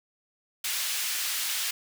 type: high-pass noise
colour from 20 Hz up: pink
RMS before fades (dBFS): -30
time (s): 0.64-1.71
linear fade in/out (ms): 5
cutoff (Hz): 2400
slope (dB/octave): 12
effects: none